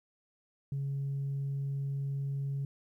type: tone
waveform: sine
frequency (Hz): 138.59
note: C#3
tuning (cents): 0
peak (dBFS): -30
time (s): 0.72-2.65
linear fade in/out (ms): 2
effects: tanh soft clip ceiling -29 dBFS + 12-bit